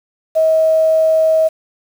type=tone with quantisation; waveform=sine; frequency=638 Hz; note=D#5; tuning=43 cents sharp; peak=-9 dBFS; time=0.35-1.49 s; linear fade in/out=20 ms; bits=6; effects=none